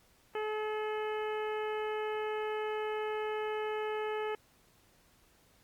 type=harmonic tone; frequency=428.6 Hz; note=A4; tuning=45 cents flat; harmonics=1 / 2 / 3 / 4 / 5 / 6 / 7; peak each=-34 / -40 / -44 / -46 / -48 / -50 / -51 dBFS; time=0.35-4.35 s; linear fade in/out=2 ms; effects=pink hiss -66 dBFS RMS until 5.63 s + Opus 48 kbps